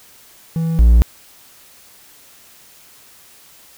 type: tone pair in turn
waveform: triangle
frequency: 163.7 / 57.88 Hz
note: E3 / A#1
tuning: -12 / -12 cents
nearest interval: octave + tritone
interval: 1800 cents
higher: first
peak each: -14 / -4 dBFS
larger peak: second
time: 0.56-0.79 / 0.79-1.02 s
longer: neither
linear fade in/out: 0 ms
effects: white hiss -46 dBFS RMS until 3.77 s